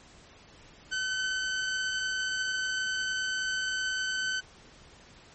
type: tone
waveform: sawtooth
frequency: 1523 Hz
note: F#6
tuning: 50 cents sharp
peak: -25 dBFS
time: 0.91-4.41 s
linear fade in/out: 20 ms
effects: pink hiss -54 dBFS RMS until 5.34 s + MP3 32 kbps